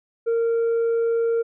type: tone with tanh clipping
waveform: sine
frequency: 461.4 Hz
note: A#4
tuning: 18 cents flat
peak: -19 dBFS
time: 0.26-1.43 s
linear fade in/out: 20 ms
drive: 2 dB
effects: none